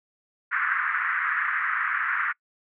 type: band-pass noise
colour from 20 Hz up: white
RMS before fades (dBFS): -26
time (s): 0.51-2.33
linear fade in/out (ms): 20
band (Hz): 1200 to 1900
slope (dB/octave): 48
effects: noise-tail reverb RT60 0.1 s tail -25 dB re dry